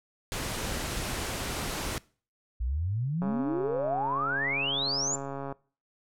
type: noise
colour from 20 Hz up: pink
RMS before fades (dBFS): -33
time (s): 0.32-1.98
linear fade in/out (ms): 0
type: exponential sweep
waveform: sine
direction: up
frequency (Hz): 55 to 7350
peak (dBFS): -27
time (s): 2.6-5.16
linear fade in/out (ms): 10
type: click train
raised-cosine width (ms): 1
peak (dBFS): -23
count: 319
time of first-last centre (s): 3.22-5.524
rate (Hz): 138
effects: noise-tail reverb RT60 0.4 s tail -22 dB re dry + low-pass 12000 Hz 12 dB/octave